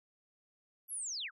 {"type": "linear sweep", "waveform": "sine", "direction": "down", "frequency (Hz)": [11840, 1156], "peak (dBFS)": -37, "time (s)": [0.88, 1.31], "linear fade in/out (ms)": 50, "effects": []}